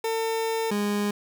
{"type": "tone pair in turn", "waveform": "30% pulse", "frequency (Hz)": [450, 205.7], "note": ["A4", "G#3"], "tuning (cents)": [39, -16], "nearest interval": "octave + major second", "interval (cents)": 1355, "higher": "first", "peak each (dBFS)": [-22, -21], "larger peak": "second", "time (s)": [[0.04, 0.71], [0.71, 1.11]], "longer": "first", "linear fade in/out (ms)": 5, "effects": []}